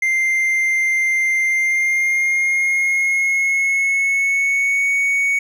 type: tone with pitch glide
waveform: triangle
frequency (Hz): 2093 to 2230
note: C7 to C#7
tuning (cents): 0 to +10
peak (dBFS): -13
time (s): 0.02-5.39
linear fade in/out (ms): 5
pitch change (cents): +110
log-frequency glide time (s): 1.44-4.89
effects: none